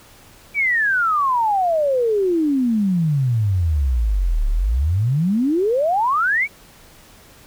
sine exponential two-way sweep, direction down then up, 2349 to 34.65 to 2349 Hz, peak -15 dBFS, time 0.54-6.48 s, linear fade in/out 50 ms, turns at 4.48 s, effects pink hiss -47 dBFS RMS until 7.46 s

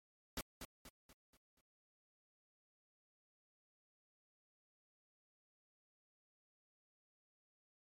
pink noise with echo, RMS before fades -42 dBFS, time 0.37-0.41 s, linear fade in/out 2 ms, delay 240 ms, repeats 5, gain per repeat -7 dB, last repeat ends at 1.61 s, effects MP3 64 kbps

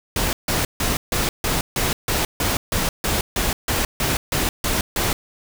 pink noise bursts, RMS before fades -21 dBFS, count 16, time 0.16-5.13 s, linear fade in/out 2 ms, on 170 ms, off 150 ms, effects none

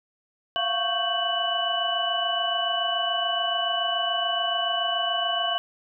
sine tone cluster, 683 / 710 / 1110 / 1559 / 2970 Hz, F5 / F5 / C#6 / G6 / F#7, -39 / +28 / +2 / -10 / +6 cents, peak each -29 / -32 / -31 / -33 / -26 dBFS, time 0.56-5.58 s, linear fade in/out 0 ms, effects none

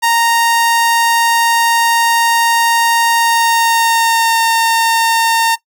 sawtooth tone with pitch glide, 928 to 913.1 Hz, A#5 to A#5, -8 to -36 cents, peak -6 dBFS, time 0.02-5.56 s, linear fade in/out 20 ms, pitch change -28 cents, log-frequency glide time 3.15-4.4 s, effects noise-tail reverb RT60 0.1 s tail -18 dB re dry

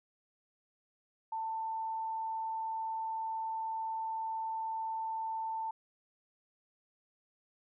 sine tone, 891 Hz, A5, 22 cents sharp, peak -34 dBFS, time 1.32-5.71 s, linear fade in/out 5 ms, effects none

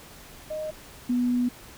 sine tone pair in turn, 619 / 245.7 Hz, D#5 / B3, -9 / -9 cents, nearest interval octave + major third, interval 1600 cents, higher first, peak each -29 / -21 dBFS, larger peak second, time 0.5-0.71 / 1.09-1.49 s, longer second, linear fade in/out 10 ms, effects pink hiss -47 dBFS RMS until 1.77 s

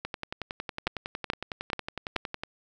two click trains, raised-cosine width 0.3 ms, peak -9 / -17 dBFS, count 4 / 27, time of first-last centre 0.87-2.163 / 0.05-2.435 s, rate 2.32 / 10.9 Hz, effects none

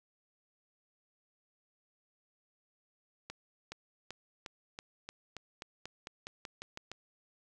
accelerating click train, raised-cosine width 0.2 ms, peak -25 dBFS, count 15, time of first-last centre 3.3-6.916 s, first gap 420 ms, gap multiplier 0.92, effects none

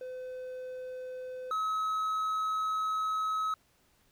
triangle tone pair in turn, 509 / 1282.6 Hz, C5 / E6, -48 / -48 cents, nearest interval octave + major third, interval 1600 cents, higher second, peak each -36 / -27 dBFS, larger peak second, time 0.01-1.51 / 1.51-3.54 s, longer second, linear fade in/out 2 ms, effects pink hiss -68 dBFS RMS until 4.11 s

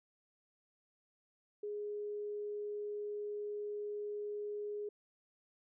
sine tone, 415.3 Hz, G#4, in tune, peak -38 dBFS, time 1.63-4.89 s, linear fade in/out 5 ms, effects none

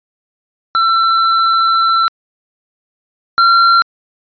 square tone pair in turn, 1343 / 1369.6 Hz, E6 / F6, +32 / -34 cents, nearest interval unison, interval 34 cents, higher second, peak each -10 / -7 dBFS, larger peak second, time 0.75-2.08 / 3.38-3.82 s, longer first, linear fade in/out 0 ms, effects resampled to 11025 Hz

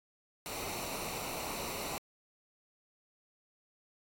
pink noise with comb filter, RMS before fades -40 dBFS, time 0.46-1.98 s, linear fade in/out 0 ms, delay 0.6 ms, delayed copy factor -0.65, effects AAC 64 kbps

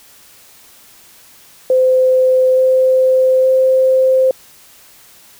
sine tone with pitch steps, 515 / 518.3 / 521.6 Hz, C5 / C5 / C5, -28 / -16 / -5 cents, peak -8 dBFS, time 1.7-4.31 s, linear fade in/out 2 ms, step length 870 ms, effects white hiss -44 dBFS RMS until 5.39 s

